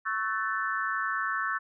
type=chord; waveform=sine; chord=F# minor seventh; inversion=second; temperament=equal with one note detuned; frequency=1108.7 / 1318.5 / 1512.8 / 1760 Hz; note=C#6 / E6 / F#6 / A6; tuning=0 / 0 / +38 / 0 cents; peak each=-33 dBFS; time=0.05-1.59 s; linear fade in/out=20 ms; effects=none